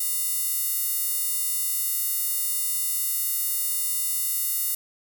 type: tone with high-pass filter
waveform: square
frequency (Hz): 407.8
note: G#4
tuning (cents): -32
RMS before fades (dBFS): -26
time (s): 0-4.75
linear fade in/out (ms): 5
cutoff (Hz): 11000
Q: 1
effects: none